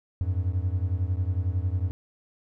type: beating tone pair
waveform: triangle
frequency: 87.2 / 98.2 Hz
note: F2 / G2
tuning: -2 / +4 cents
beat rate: 11 Hz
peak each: -24 / -26 dBFS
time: 0.21-1.91 s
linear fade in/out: 0 ms
effects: none